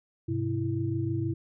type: tone cluster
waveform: sine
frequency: 102.2 / 128.6 / 330 Hz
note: G#2 / C3 / E4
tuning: -27 / -30 / +2 cents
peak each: -31 dBFS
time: 0.28-1.34 s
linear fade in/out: 10 ms
effects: none